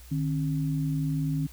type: tone pair together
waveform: sine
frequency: 151.93 / 270.7 Hz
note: D#3 / C#4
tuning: -41 / -41 cents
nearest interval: minor seventh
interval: 1000 cents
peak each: -26 / -31 dBFS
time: 0.11-1.47 s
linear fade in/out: 10 ms
effects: added 60 Hz sine -46 dBFS peak until 1.52 s + white hiss -53 dBFS RMS until 1.52 s